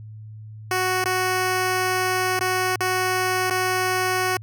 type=tone with dropouts; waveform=10% pulse; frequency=370 Hz; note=F#4; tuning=in tune; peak=-12 dBFS; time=0.71-4.37 s; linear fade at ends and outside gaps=2 ms; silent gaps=1.041-1.057 / 2.392-2.409 / 2.759-2.805 / 3.5-3.507 s; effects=added 108 Hz sine -36 dBFS peak until 4.42 s